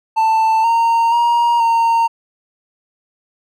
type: tone with pitch steps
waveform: triangle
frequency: 887 / 922 / 944 / 920 Hz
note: A5 / A#5 / A#5 / A#5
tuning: +14 / -19 / +22 / -23 cents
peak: -9 dBFS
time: 0.16-2.08 s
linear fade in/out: 20 ms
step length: 480 ms
effects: none